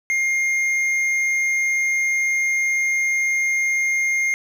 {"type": "tone with hard clipping", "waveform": "triangle", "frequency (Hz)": 2123, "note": "C7", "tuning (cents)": 25, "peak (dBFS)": -19, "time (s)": [0.1, 4.34], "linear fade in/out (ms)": 0, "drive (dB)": 9, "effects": []}